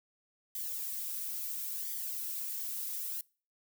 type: noise with flanger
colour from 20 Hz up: violet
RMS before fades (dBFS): -38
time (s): 0.55-3.21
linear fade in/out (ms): 2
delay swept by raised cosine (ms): 0.73 to 2.93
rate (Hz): 0.73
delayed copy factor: -0.65
effects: noise-tail reverb RT60 0.4 s tail -25 dB re dry